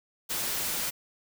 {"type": "noise", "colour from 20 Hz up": "white", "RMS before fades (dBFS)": -31, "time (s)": [0.29, 0.91], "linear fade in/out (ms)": 20, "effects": []}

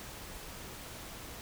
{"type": "silence", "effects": ["pink hiss -46 dBFS RMS until 1.41 s"]}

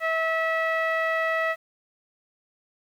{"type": "tone with low-pass filter", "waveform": "sawtooth", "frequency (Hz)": 649, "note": "E5", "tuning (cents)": -27, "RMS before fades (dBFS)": -25, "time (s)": [0, 1.56], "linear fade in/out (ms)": 50, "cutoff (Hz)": 2000, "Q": 3.3, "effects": ["9-bit"]}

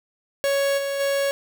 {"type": "tone with level steps", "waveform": "45% pulse", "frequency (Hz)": 556, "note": "C#5", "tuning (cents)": 5, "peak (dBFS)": [-19, -24, -20], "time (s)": [0.44, 1.31], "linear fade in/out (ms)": 0, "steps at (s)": [0.77, 0.99], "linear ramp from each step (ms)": 20, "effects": []}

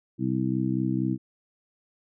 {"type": "harmonic tone", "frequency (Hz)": 64.3, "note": "C2", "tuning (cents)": -30, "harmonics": [2, 3, 4, 5], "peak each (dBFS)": [-29, -29, -29, -29], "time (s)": [0.18, 1.18], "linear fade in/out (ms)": 50, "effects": []}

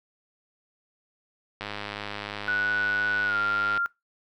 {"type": "click train", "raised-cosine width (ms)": 0.3, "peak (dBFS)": -17, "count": 224, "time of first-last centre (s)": [1.61, 3.775], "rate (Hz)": 103}
{"type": "tone with pitch glide", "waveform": "sine", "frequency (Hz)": [1475, 1392.2], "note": ["F#6", "F6"], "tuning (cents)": [-6, -6], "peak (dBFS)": -23, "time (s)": [2.48, 3.86], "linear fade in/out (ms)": 0, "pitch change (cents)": -100, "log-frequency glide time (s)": [3.25, 3.37]}
{"effects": ["noise-tail reverb RT60 0.2 s tail -22 dB re dry"]}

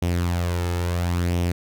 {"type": "tone with flanger", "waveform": "sawtooth", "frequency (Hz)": 87.31, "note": "F2", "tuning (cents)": 0, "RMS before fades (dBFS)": -23, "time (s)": [0.02, 1.52], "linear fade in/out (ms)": 5, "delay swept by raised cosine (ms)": [0.33, 2.33], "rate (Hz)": 0.73, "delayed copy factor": 0.5, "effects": []}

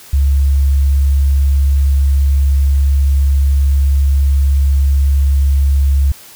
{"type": "tone", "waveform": "sine", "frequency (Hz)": 69.3, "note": "C#2", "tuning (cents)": 0, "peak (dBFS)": -8, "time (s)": [0.13, 6.12], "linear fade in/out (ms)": 5, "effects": ["white hiss -38 dBFS RMS until 6.35 s"]}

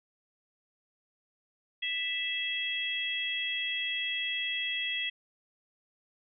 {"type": "harmonic tone", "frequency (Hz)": 659.3, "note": "E5", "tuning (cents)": 0, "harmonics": [3, 4, 5], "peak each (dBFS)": [-36, -35, -33], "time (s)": [1.82, 5.1], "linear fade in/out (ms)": 10, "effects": []}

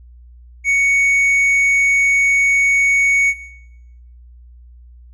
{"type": "tone with tanh clipping", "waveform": "sine", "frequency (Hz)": 2228, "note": "C#7", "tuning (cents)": 8, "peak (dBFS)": -13, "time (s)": [0.64, 3.34], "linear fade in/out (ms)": 50, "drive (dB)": 5, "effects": ["noise-tail reverb RT60 0.9 s tail -17 dB re dry", "added 60 Hz sine -39 dBFS peak until 5.13 s"]}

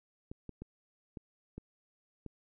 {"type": "clicks", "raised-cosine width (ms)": 3, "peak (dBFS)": -30, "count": 6, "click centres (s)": [0.315, 0.493, 0.62, 1.172, 1.58, 2.263], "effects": []}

